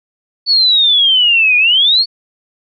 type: exponential two-way sweep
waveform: sine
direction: down then up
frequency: 4500 to 2429 to 4500 Hz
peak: -7 dBFS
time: 0.46-2.06 s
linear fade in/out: 50 ms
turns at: 1.57 s
effects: none